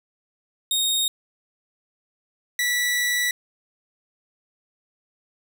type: tone pair in turn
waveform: sawtooth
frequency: 3717 / 1955.4 Hz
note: A#7 / B6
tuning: -6 / -18 cents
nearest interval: major seventh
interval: 1112 cents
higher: first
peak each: -17 dBFS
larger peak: neither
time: 0.71-1.08 / 2.59-3.31 s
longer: second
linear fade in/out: 2 ms
effects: none